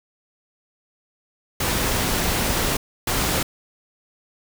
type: noise bursts at uneven times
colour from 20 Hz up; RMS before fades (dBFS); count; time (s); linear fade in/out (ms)
pink; -22; 2; 1.6-2.77 / 3.07-3.43; 5
effects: none